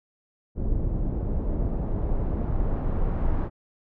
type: noise with low-pass filter sweep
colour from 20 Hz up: brown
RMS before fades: -25 dBFS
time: 0.55-3.5 s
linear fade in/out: 50 ms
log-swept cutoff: 440 to 1200 Hz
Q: 0.89
effects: none